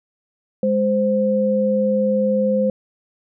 sine tone pair together, 206.4 / 520 Hz, G#3 / C5, -10 / -11 cents, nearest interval octave + major third, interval 1599 cents, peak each -19 / -17 dBFS, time 0.63-2.7 s, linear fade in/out 2 ms, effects none

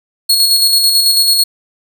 sawtooth tone with tremolo, 4326 Hz, C#8, 43 cents flat, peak -4 dBFS, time 0.29-1.44 s, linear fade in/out 10 ms, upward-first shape square, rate 9.1 Hz, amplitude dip 35%, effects none

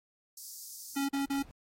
pink high-pass noise, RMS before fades -46 dBFS, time 0.37-1.06 s, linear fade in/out 5 ms, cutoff 4900 Hz, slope 48 dB/octave
brown noise with exponential growth, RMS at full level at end -48 dBFS, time 0.82-1.51 s, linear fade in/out 0 ms, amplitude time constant 150 ms
square tone bursts, 277.2 Hz, C#4, in tune, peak -30 dBFS, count 3, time 0.96-1.428 s, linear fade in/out 10 ms, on 130 ms, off 39 ms
effects AAC 48 kbps

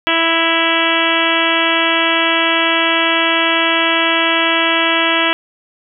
harmonic tone with a mistuned harmonic, 330 Hz, E4, 2 cents sharp, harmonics 1 / 2 / 3 / 4 / 5 / 6 / 7 / 8 / 9 / 10, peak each -21 / -21 / -21 / -21 / -21 / -21 / -21 / -21 / -21 / -21 dBFS, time 0.07-5.33 s, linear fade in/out 0 ms, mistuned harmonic 8, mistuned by +21 cents, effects none

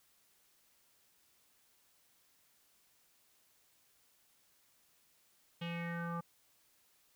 square tone with low-pass filter sweep, 169.9 Hz, F3, 47 cents flat, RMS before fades -40 dBFS, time 5.61-6.21 s, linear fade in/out 10 ms, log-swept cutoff 3100 to 1100 Hz, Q 5.2, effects white hiss -71 dBFS RMS until 7.15 s

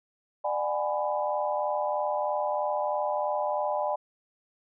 sine chord, G# half-diminished seventh, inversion second, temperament just, 598 / 747.5 / 830.6 / 996.7 Hz, D5 / F#5 / G#5 / B5, +31 / +17 / 0 / +16 cents, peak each -29 / -34 / -31 / -33 dBFS, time 0.44-3.96 s, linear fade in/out 10 ms, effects none

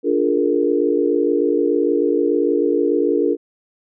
sine chord, Bb dominant seventh, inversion first, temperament just, 291.4 / 349.6 / 419.5 / 466.2 Hz, D4 / F4 / Ab4 / Bb4, -13 / +2 / +17 / 0 cents, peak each -20 dBFS, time 0.03-3.37 s, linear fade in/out 50 ms, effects none

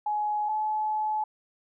sine tone pair in turn, 841 / 857.7 Hz, G#5 / A5, +22 / -44 cents, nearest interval unison, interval 34 cents, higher second, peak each -25 / -25 dBFS, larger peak neither, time 0.06-0.49 / 0.49-1.24 s, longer second, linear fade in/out 5 ms, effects none

